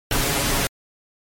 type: noise with comb filter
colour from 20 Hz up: pink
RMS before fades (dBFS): -21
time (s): 0.11-0.67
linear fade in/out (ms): 2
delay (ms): 7.2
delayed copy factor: +0.6
effects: MP3 64 kbps